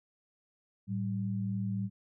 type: tone pair together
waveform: sine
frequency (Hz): 110.18 / 193.4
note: A2 / G3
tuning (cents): +3 / -23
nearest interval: minor seventh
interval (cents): 974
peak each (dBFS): -34 / -33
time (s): 0.87-1.9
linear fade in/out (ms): 50
effects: none